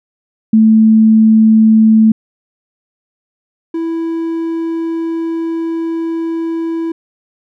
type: tone pair in turn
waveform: sine / triangle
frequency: 220 / 329.6 Hz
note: A3 / E4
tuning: 0 / 0 cents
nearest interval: perfect fifth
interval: 700 cents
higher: second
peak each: -4 / -13 dBFS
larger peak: first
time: 0.53-2.12 / 3.74-6.92 s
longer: second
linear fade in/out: 5 ms
effects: none